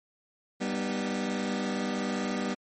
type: chord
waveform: sawtooth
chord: G augmented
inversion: none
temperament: just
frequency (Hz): 196 / 245 / 306.2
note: G3 / B3 / D#4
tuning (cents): 0 / -14 / -28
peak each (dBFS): -28 / -28 / -34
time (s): 0.6-2.55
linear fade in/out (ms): 20
effects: MP3 32 kbps